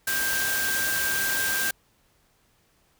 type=tone in noise; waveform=sine; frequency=1583 Hz; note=G6; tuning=17 cents sharp; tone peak=-26 dBFS; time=0.07-1.71 s; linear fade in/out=5 ms; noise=white; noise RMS=-28 dBFS; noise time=0.07-1.71 s; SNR=-1 dB; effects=pink hiss -65 dBFS RMS until 2.99 s